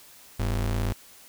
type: ring-modulated tone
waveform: square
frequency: 73.42 Hz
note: D2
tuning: in tune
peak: -22 dBFS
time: 0.39-0.93 s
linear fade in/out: 10 ms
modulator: 28.7 Hz
effects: white hiss -51 dBFS RMS until 1.28 s